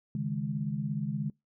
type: chord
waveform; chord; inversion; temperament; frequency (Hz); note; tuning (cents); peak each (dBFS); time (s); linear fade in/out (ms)
sine; C# suspended second; none; equal; 138.59 / 155.56 / 207.7; C#3 / D#3 / G#3; 0 / 0 / 0; -34; 0.15-1.3; 2
effects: noise-tail reverb RT60 0.2 s tail -24 dB re dry